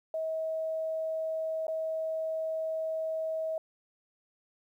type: tone with dropouts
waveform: sine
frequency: 640 Hz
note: D#5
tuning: 49 cents sharp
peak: -30 dBFS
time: 0.14-3.58 s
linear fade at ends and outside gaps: 2 ms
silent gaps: 1.669-1.681 s
effects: 11-bit